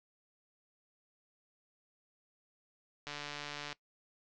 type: click train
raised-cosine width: 0.2 ms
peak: -24 dBFS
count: 97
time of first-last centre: 3.07-3.728 s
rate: 146 Hz
effects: noise-tail reverb RT60 0.1 s tail -20 dB re dry + low-pass 6000 Hz 12 dB/octave